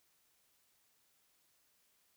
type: silence
effects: white hiss -74 dBFS RMS until 2.16 s